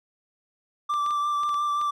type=tone with vibrato; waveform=triangle; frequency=1174.7 Hz; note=D6; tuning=in tune; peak=-21 dBFS; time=0.89-1.91 s; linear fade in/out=10 ms; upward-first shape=triangle; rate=5.7 Hz; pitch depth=20 cents each way
type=clicks; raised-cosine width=0.2 ms; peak=-25 dBFS; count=7; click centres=0.939 / 1.063 / 1.108 / 1.434 / 1.492 / 1.543 / 1.814 s
effects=none